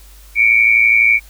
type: tone pair together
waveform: sine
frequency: 2238 / 2350 Hz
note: C#7 / D7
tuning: +16 / +1 cents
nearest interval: minor second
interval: 85 cents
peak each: -11 dBFS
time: 0.35-1.2 s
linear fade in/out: 50 ms
effects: added 50 Hz sine -39 dBFS peak until 1.29 s + white hiss -46 dBFS RMS until 1.29 s